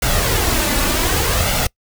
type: noise with flanger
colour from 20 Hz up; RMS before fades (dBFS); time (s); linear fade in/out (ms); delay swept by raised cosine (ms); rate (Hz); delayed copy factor
pink; -17; 0.02-1.67; 5; 1.4 to 3.5; 0.66; +0.55
effects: noise-tail reverb RT60 0.1 s tail -25 dB re dry